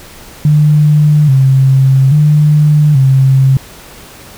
sine tone with vibrato, 141.7 Hz, C#3, 38 cents sharp, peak -4 dBFS, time 0.45-3.57 s, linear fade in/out 2 ms, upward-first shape square, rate 0.6 Hz, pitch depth 100 cents each way, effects pink hiss -34 dBFS RMS until 4.37 s

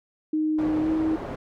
sine tone with pitch glide, 309.8 to 317 Hz, D#4 to D#4, -7 to +32 cents, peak -21 dBFS, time 0.33-1.16 s, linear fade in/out 5 ms, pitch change +39 cents, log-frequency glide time 0.81-0.88 s
white low-pass noise, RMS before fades -34 dBFS, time 0.58-1.36 s, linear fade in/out 10 ms, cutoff 650 Hz, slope 12 dB/octave
effects none

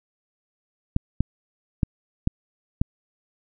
clicks, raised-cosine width 5 ms, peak -7 dBFS, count 5, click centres 0.964 / 1.206 / 1.832 / 2.274 / 2.815 s, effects none

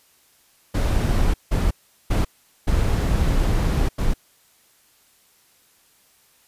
brown noise bursts at uneven times, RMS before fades -19 dBFS, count 5, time 0.74-1.34 / 1.51-1.71 / 2.1-2.25 / 2.67-3.89 / 3.98-4.14 s, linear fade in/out 10 ms, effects white hiss -58 dBFS RMS until 6.47 s + resampled to 32000 Hz

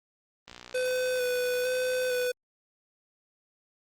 click train, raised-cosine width 0.2 ms, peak -26 dBFS, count 109, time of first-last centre 0.48-2.265 s, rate 60.5 Hz
square tone with vibrato, 502 Hz, B4, 28 cents sharp, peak -27 dBFS, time 0.74-2.32 s, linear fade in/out 10 ms, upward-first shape square, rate 1.1 Hz, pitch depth 17 cents each way
effects Opus 24 kbps

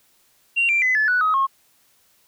sine tone with pitch steps, 2760 / 2361 / 2020 / 1728.7 / 1479 / 1265.5 / 1082.7 Hz, F7 / D7 / B6 / A6 / F#6 / D#6 / C#6, -21 / +9 / +39 / -31 / -1 / +29 / -41 cents, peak -15 dBFS, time 0.56-1.47 s, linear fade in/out 20 ms, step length 130 ms, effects tanh soft clip ceiling -11 dBFS + white hiss -60 dBFS RMS until 2.27 s

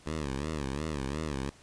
10% pulse tone with vibrato, 72.6 Hz, D2, 19 cents flat, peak -24 dBFS, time 0.06-1.5 s, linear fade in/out 5 ms, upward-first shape sine, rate 2.8 Hz, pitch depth 160 cents each way, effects pink hiss -57 dBFS RMS until 1.62 s + resampled to 22050 Hz

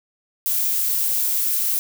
violet noise, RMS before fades -21 dBFS, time 0.46-1.79 s, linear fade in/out 0 ms, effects none

